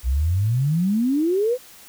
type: exponential sweep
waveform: sine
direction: up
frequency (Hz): 58.8 to 520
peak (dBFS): -17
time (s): 0.03-1.58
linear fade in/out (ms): 50
effects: white hiss -46 dBFS RMS until 1.88 s